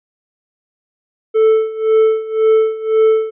triangle tone with tremolo, 440 Hz, A4, in tune, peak -5 dBFS, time 1.34-3.31 s, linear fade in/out 20 ms, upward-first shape sine, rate 1.9 Hz, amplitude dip 85%, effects resampled to 8000 Hz

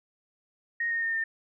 sine tone with pitch steps, 1864.7 / 1845.4 / 1826.3 / 1807.4 Hz, A#6 / A#6 / A#6 / A6, 0 / -18 / -36 / +46 cents, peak -26 dBFS, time 0.8-1.24 s, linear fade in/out 5 ms, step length 110 ms, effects none

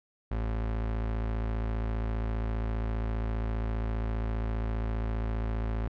35% pulse tone, 55 Hz, A1, in tune, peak -27 dBFS, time 0.31-5.88 s, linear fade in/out 5 ms, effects low-pass 2000 Hz 12 dB/octave

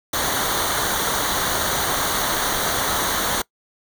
pink noise with comb filter, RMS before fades -22 dBFS, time 0.13-3.42 s, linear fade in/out 5 ms, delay 0.39 ms, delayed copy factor -0.7, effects noise-tail reverb RT60 0.1 s tail -23 dB re dry

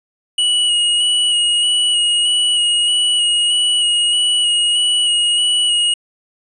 square tone with vibrato, 2911 Hz, F#7, 29 cents flat, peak -13 dBFS, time 0.38-5.94 s, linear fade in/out 5 ms, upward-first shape square, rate 1.6 Hz, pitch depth 18 cents each way, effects resampled to 24000 Hz

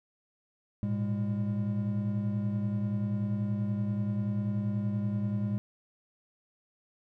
triangle tone cluster, 108.8 / 119.2 / 203 Hz, A2 / A#2 / G#3, -19 / +39 / -39 cents, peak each -30 / -35 / -29 dBFS, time 0.83-5.58 s, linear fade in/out 0 ms, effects none

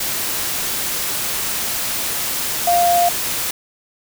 sine tone in noise, 698.5 Hz, F5, in tune, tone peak -12 dBFS, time 2.67-3.09 s, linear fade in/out 5 ms, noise white, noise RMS -22 dBFS, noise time 0-3.51 s, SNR +7 dB, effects none

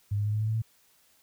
sine tone with pitch steps, 102 / 103.6 / 105.23 / 106.89 / 108.57 / 110.27 / 112.01 Hz, G#2 / G#2 / G#2 / A2 / A2 / A2 / A2, -31 / -4 / +23 / -50 / -23 / +4 / +31 cents, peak -25 dBFS, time 0.11-0.621 s, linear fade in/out 10 ms, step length 73 ms, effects white hiss -64 dBFS RMS until 1.22 s

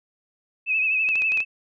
sine tone with vibrato, 2575 Hz, E7, 41 cents flat, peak -19 dBFS, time 0.66-1.45 s, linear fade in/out 50 ms, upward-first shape triangle, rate 12 Hz, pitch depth 63 cents each way
clicks, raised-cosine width 0.2 ms, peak -19 dBFS, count 6, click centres 1.089 / 1.156 / 1.22 / 1.32 / 1.374 / 1.404 s
effects none

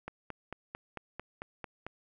click train, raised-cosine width 0.5 ms, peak -24 dBFS, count 9, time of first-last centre 0.08-1.866 s, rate 4.48 Hz, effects none

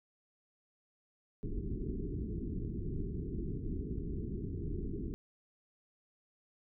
pink low-pass noise, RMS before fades -38 dBFS, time 1.43-5.14 s, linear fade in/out 0 ms, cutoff 420 Hz, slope 96 dB/octave, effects none

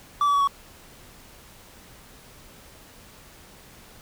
triangle tone with pitch steps, 1159 / 1145 / 1131.2 / 1117.6 Hz, D6 / D6 / C#6 / C#6, -23 / -44 / +35 / +14 cents, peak -16 dBFS, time 0.21-0.474 s, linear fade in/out 2 ms, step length 66 ms, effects pink hiss -49 dBFS RMS until 4.01 s

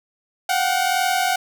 sawtooth tone pair together, 721.2 / 763 Hz, F#5 / G5, -45 / -47 cents, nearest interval minor second, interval 98 cents, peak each -17 dBFS, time 0.49-1.36 s, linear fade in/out 5 ms, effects none

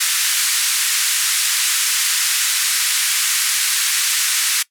white band-pass noise, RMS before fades -18 dBFS, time 0-4.63 s, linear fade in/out 10 ms, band 1400 to 11000 Hz, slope 24 dB/octave, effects noise-tail reverb RT60 0.1 s tail -20 dB re dry

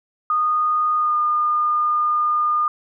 sine tone with pitch glide, 1231 to 1214.8 Hz, D#6 to D#6, -19 to -42 cents, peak -16 dBFS, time 0.3-2.68 s, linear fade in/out 2 ms, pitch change -23 cents, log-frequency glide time 0.97-1.16 s, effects none

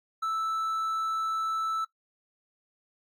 triangle tone, 1317 Hz, E6, 2 cents flat, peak -25 dBFS, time 0.22-1.85 s, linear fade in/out 10 ms, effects noise-tail reverb RT60 0.1 s tail -18 dB re dry + AAC 64 kbps

